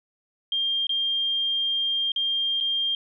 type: tone with dropouts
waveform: sine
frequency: 3200 Hz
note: G7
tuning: 35 cents sharp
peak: -22 dBFS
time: 0.52-2.95 s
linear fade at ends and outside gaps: 2 ms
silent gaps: 0.869-0.893 / 2.119-2.161 / 2.603-2.608 s
effects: none